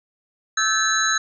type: tone cluster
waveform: sine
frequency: 1306 / 1549 / 1723 / 3967 / 6530 Hz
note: E6 / G6 / A6 / B7 / G#8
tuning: -17 / -21 / -37 / +7 / -30 cents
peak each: -24 dBFS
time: 0.57-1.18 s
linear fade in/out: 5 ms
effects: none